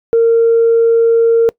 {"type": "tone", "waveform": "sine", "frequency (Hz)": 460, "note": "A#4", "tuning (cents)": -23, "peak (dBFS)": -5, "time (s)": [0.13, 1.49], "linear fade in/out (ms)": 0, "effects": ["noise-tail reverb RT60 0.1 s tail -23 dB re dry", "tanh soft clip ceiling -3 dBFS"]}